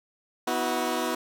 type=chord; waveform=15% pulse; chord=B suspended fourth; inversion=none; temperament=equal with one note detuned; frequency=246.9 / 322.7 / 370 Hz; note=B3 / E4 / F#4; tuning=0 / -37 / 0 cents; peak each=-24 dBFS; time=0.47-1.15 s; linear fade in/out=5 ms; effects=none

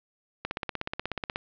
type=click train; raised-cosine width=0.3 ms; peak=-14 dBFS; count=16; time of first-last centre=0.45-1.359 s; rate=16.5 Hz; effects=low-pass 4000 Hz 12 dB/octave

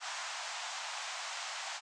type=band-pass noise; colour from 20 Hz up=pink; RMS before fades=-41 dBFS; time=0-1.81 s; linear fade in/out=50 ms; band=690 to 7800 Hz; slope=48 dB/octave; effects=resampled to 22050 Hz

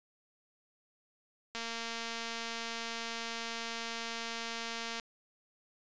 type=click train; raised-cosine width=0.2 ms; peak=-22 dBFS; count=794; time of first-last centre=1.55-4.998 s; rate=230 Hz; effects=resampled to 16000 Hz

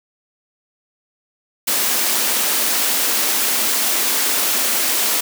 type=high-pass noise; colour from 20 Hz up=white; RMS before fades=-18 dBFS; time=1.67-5.21 s; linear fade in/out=10 ms; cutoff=200 Hz; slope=96 dB/octave; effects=none

